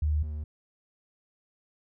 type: tone pair in turn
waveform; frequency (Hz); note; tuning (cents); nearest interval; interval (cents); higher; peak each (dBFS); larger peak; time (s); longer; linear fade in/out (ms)
sine / triangle; 75.7 / 75.7; D#2 / D#2; -47 / -47; unison; 0; neither; -23 / -30; first; 0.02-0.23 / 0.23-0.44; neither; 5
effects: none